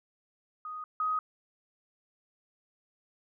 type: tone pair in turn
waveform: sine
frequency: 1244.5 / 1256.1 Hz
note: D#6 / D#6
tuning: 0 / +16 cents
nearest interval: unison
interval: 16 cents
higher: second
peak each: -37 / -27 dBFS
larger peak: second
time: 0.65-0.84 / 1-1.19 s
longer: neither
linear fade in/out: 2 ms
effects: none